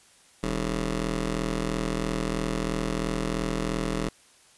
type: ring-modulated tone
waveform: 15% pulse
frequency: 117.4 Hz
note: A#2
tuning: 13 cents sharp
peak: -17 dBFS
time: 0.43-4.09 s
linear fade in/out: 5 ms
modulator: 80.2 Hz
effects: white hiss -57 dBFS RMS until 4.57 s + resampled to 24000 Hz